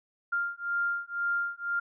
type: beating tone pair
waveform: sine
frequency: 1396.9 / 1398.9 Hz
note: F6 / F6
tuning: 0 / +2 cents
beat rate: 2 Hz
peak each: -31 dBFS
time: 0.32-1.8 s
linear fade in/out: 10 ms
effects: none